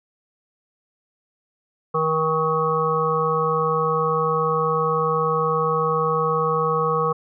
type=harmonic tone; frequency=158.7 Hz; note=D#3; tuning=35 cents sharp; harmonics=1 / 3 / 5 / 7 / 8; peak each=-27 / -22 / -31 / -22 / -27 dBFS; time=1.94-7.13 s; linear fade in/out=10 ms; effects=none